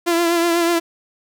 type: tone with vibrato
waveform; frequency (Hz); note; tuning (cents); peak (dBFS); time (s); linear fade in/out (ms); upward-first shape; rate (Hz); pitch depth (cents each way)
sawtooth; 340; F4; -46; -11; 0.06-0.8; 20; triangle; 8.1; 42
effects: none